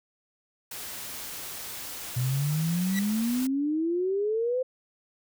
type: noise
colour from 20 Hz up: white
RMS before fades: -38 dBFS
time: 0.71-3.47 s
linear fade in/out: 5 ms
type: exponential sweep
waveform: sine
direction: up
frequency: 122.1 to 521 Hz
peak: -24 dBFS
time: 2.16-4.63 s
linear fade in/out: 10 ms
type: tone with exponential growth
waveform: sawtooth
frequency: 1955 Hz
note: B6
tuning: 18 cents flat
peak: -23 dBFS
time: 2.86-2.99 s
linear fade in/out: 1 ms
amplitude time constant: 27 ms
effects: none